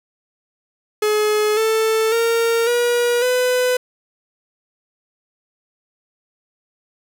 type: tone with pitch steps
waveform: 45% pulse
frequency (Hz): 424.3 / 442.3 / 461.1 / 480.7 / 501.1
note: G#4 / A4 / A#4 / B4 / B4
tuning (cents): +37 / +9 / -19 / -47 / +25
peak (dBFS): -15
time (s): 1.02-3.77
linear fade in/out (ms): 5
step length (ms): 550
effects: none